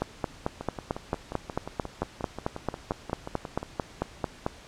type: two click trains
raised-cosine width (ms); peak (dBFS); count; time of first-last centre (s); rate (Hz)
1; -12 / -20; 21 / 18; 0.02-4.464 / 0.61-3.63; 4.5 / 5.63
effects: pink hiss -49 dBFS RMS until 4.67 s + low-pass 7000 Hz 12 dB/octave